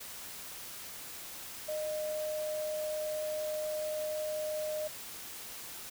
sine tone in noise, 614 Hz, D#5, 23 cents flat, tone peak -33 dBFS, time 1.68-4.88 s, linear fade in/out 10 ms, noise white, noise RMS -45 dBFS, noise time 0-5.9 s, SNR +9 dB, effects none

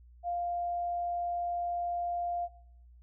sine tone, 698.5 Hz, F5, in tune, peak -30 dBFS, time 0.23-2.49 s, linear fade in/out 50 ms, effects noise-tail reverb RT60 0.7 s tail -18 dB re dry + added 60 Hz sine -53 dBFS peak until 3.02 s

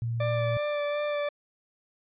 sine tone, 116.3 Hz, A#2, 4 cents flat, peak -27 dBFS, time 0.02-0.57 s, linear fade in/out 0 ms
40% pulse tone with vibrato, 587.3 Hz, D5, in tune, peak -26 dBFS, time 0.2-1.29 s, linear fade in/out 5 ms, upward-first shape sine, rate 2.7 Hz, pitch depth 15 cents each way
effects resampled to 8000 Hz

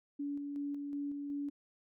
sine tone with tremolo, 285.7 Hz, D4, 48 cents flat, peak -35 dBFS, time 0.19-1.5 s, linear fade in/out 10 ms, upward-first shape square, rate 2.7 Hz, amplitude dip 30%, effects none

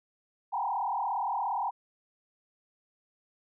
sine tone with frequency modulation, 874 Hz, A5, 12 cents flat, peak -28 dBFS, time 0.52-1.71 s, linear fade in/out 20 ms, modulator 37.2 Hz, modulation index 3.1, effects none

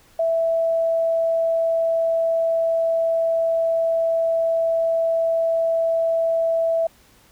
sine tone, 659.3 Hz, E5, in tune, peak -17 dBFS, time 0.19-6.87 s, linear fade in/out 5 ms, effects pink hiss -54 dBFS RMS until 7.31 s

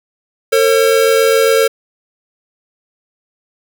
square tone pair together, 452.6 / 540 Hz, A4 / C#5, +49 / -45 cents, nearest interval minor third, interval 306 cents, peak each -11 / -14 dBFS, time 0.52-1.68 s, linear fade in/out 10 ms, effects none

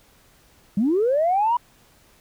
sine linear sweep, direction up, 185.1 to 987.8 Hz, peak -16 dBFS, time 0.77-1.57 s, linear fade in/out 5 ms, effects tanh soft clip ceiling -12 dBFS + pink hiss -56 dBFS RMS until 2.2 s

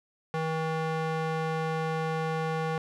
square tone with band-pass filter, 160 Hz, D#3, 49 cents sharp, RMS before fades -30 dBFS, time 0.34-2.78 s, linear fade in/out 0 ms, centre 840 Hz, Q 0.62, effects none

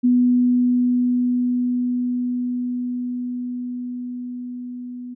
sine tone with level ramp, 246.9 Hz, B3, in tune, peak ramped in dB -12 to -30 dBFS, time 0.03-5.15 s, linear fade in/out 20 ms, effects none

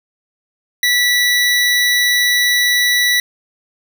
25% pulse tone, 1957 Hz, B6, 16 cents flat, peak -8 dBFS, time 0.83-3.2 s, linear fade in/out 2 ms, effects none

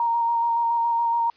sine tone with vibrato, 932.3 Hz, A#5, in tune, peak -19 dBFS, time 0-1.3 s, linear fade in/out 2 ms, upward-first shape square, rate 7.1 Hz, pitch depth 13 cents each way, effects white hiss -58 dBFS RMS until 1.36 s + resampled to 11025 Hz

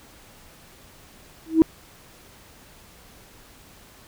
sine tone with exponential growth, 322 Hz, E4, 41 cents flat, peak -5 dBFS, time 1.46-1.62 s, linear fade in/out 0 ms, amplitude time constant 34 ms, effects tanh soft clip ceiling -6 dBFS + pink hiss -50 dBFS RMS until 4.07 s

